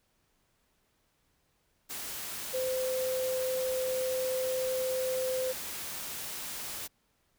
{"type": "tone in noise", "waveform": "sine", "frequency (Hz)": 515, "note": "C5", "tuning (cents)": -28, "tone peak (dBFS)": -29, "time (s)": [2.53, 5.53], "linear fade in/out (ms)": 20, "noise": "white", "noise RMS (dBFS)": -39, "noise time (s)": [1.89, 6.88], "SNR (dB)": 7, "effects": ["pink hiss -73 dBFS RMS until 7.38 s"]}